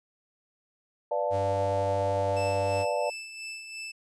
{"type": "chord", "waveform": "sine", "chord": "B half-diminished seventh", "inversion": "none", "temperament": "equal", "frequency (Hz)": [493.9, 587.3, 698.5, 880], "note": ["B4", "D5", "F5", "A5"], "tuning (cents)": [0, 0, 0, 0], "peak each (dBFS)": [-32, -28, -33, -33], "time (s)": [1.11, 3.1], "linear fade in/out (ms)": 5}
{"type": "tone", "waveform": "45% pulse", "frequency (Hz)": 96.7, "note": "G2", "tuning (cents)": -23, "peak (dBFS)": -32, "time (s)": [1.3, 2.86], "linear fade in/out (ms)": 50}
{"type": "tone with tremolo", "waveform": "sawtooth", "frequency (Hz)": 2637, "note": "E7", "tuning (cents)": 0, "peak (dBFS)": -32, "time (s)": [2.36, 3.92], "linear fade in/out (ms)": 10, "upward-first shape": "sine", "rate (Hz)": 2.9, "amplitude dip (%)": 50}
{"effects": ["resampled to 22050 Hz"]}